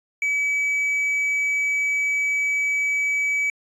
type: tone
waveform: triangle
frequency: 2286 Hz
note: D7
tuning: 47 cents flat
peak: -18 dBFS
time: 0.22-3.5 s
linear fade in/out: 2 ms
effects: resampled to 24000 Hz